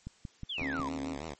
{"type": "click train", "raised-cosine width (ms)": 5, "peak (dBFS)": -27, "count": 5, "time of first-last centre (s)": [0.07, 0.797], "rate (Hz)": 5.5}
{"type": "exponential sweep", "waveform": "sine", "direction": "down", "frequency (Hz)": [3581, 910], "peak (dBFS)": -34, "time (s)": [0.49, 0.89], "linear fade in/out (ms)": 10}
{"type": "tone with vibrato", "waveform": "5% pulse", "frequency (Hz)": 75.5, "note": "D2", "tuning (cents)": 48, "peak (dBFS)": -27, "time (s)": [0.57, 1.35], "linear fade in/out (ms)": 20, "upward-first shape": "sine", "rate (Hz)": 6.2, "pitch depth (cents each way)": 160}
{"type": "tone", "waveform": "sine", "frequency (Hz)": 270, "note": "C#4", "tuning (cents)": -45, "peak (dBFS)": -35, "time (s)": [0.59, 1.18], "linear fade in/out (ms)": 50}
{"effects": ["white hiss -63 dBFS RMS until 1.39 s", "MP3 32 kbps"]}